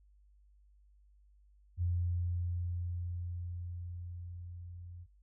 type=tone with level ramp; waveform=sine; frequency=87.6 Hz; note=F2; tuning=6 cents sharp; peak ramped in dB=-29 to -46 dBFS; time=1.77-5.07 s; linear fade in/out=50 ms; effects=noise-tail reverb RT60 0.1 s tail -24 dB re dry + added 50 Hz sine -61 dBFS peak until 5.22 s